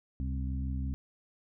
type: harmonic tone with a mistuned harmonic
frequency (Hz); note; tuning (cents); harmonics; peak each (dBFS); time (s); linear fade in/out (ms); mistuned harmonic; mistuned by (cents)
66; C2; +16; 1 / 2 / 3 / 4; -32 / -39 / -42 / -42; 0.2-0.94; 0; 1; +96
effects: none